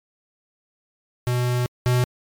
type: tone pair in turn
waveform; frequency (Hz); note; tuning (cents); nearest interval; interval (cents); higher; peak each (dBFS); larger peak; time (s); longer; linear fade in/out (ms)
square; 123.47 / 124.33; B2 / B2; 0 / +12; unison; 12; second; -20 / -17; second; 1.27-1.66 / 1.86-2.04; first; 0
effects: MP3 96 kbps